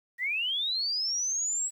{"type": "linear sweep", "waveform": "sine", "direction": "up", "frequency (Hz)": [1864.7, 7850], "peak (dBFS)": -27, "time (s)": [0.18, 1.71], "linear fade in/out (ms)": 50, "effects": ["10-bit"]}